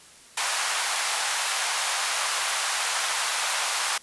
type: high-pass noise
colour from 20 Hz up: pink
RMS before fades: -26 dBFS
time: 0.37-3.98 s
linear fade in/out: 5 ms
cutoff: 790 Hz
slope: 24 dB/octave
effects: white hiss -50 dBFS RMS until 4.02 s + resampled to 24000 Hz